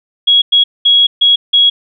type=tone bursts at uneven times; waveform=sine; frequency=3322 Hz; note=G#7; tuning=in tune; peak=-5 dBFS; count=5; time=0.27-0.42 / 0.52-0.64 / 0.85-1.07 / 1.21-1.36 / 1.53-1.7 s; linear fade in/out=10 ms; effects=none